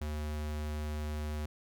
square tone, 75.5 Hz, D2, 48 cents sharp, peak -35 dBFS, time 0.01-1.46 s, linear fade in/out 5 ms, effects none

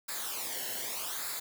white noise with flanger, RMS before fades -37 dBFS, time 0.08-1.4 s, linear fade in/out 10 ms, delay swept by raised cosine 0.33 to 0.84 ms, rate 0.83 Hz, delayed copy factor -0.7, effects none

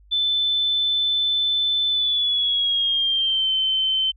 sine tone with pitch glide, 3520 to 3082 Hz, A7 to G7, 0 to -30 cents, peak -18 dBFS, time 0.11-4.12 s, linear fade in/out 20 ms, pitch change -230 cents, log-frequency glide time 1.89-3.51 s, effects added 50 Hz sine -49 dBFS peak until 4.16 s

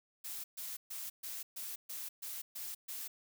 blue noise bursts, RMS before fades -43 dBFS, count 9, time 0.24-3.08 s, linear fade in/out 10 ms, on 200 ms, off 130 ms, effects none

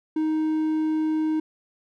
triangle tone, 312.6 Hz, D#4, 8 cents sharp, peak -19 dBFS, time 0.16-1.4 s, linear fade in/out 5 ms, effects none

